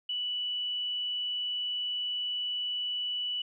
sine tone, 2960 Hz, F#7, in tune, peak -30 dBFS, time 0.09-3.42 s, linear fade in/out 5 ms, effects none

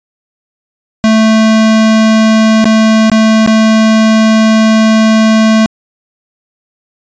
square tone with dropouts, 220 Hz, A3, in tune, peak -5 dBFS, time 1.04-5.66 s, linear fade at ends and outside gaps 0 ms, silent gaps 2.643-2.655 / 3.099-3.117 / 3.463-3.475 s, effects resampled to 16000 Hz

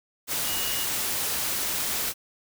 sine tone in noise, 2884 Hz, F#7, 45 cents flat, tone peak -34 dBFS, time 0.44-0.87 s, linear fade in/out 50 ms, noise white, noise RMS -28 dBFS, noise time 0.27-2.14 s, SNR -9 dB, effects none

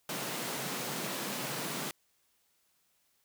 pink high-pass noise, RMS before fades -37 dBFS, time 0.09-1.91 s, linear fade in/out 2 ms, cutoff 130 Hz, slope 96 dB/octave, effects white hiss -73 dBFS RMS until 3.24 s

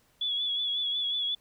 sine tone with vibrato, 3398 Hz, G#7, 39 cents sharp, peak -27 dBFS, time 0.21-1.35 s, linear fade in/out 5 ms, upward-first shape sine, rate 5.5 Hz, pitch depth 41 cents each way, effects pink hiss -66 dBFS RMS until 1.4 s

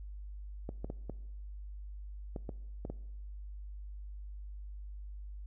clicks, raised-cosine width 2 ms, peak -26 dBFS, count 8, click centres 0.691 / 0.845 / 0.901 / 1.097 / 2.362 / 2.492 / 2.851 / 2.9 s, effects noise-tail reverb RT60 1.0 s tail -20 dB re dry + added 50 Hz sine -42 dBFS peak until 5.46 s

